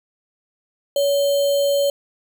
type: tone with sample-and-hold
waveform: sine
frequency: 565 Hz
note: C#5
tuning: 33 cents sharp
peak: -15 dBFS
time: 0.96-1.9 s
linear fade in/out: 2 ms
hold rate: 3675 Hz
effects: none